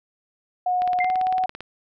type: tone with pitch glide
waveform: sine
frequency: 726 to 743.4 Hz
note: F#5 to F#5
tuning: -33 to +8 cents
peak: -19 dBFS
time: 0.66-1.46 s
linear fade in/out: 5 ms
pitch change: +41 cents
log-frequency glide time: 1.01-1.09 s
type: click train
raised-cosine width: 0.3 ms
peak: -18 dBFS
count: 15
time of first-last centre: 0.82-1.607 s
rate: 17.8 Hz
type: tone with exponential decay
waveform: sine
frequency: 2093 Hz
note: C7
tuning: in tune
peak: -20 dBFS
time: 1-1.22 s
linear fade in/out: 5 ms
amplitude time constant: 46 ms
effects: none